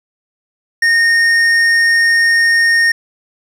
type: tone with hard clipping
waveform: sine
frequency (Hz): 1843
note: A#6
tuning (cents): -20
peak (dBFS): -10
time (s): 0.82-2.92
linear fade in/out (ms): 5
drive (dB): 8
effects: none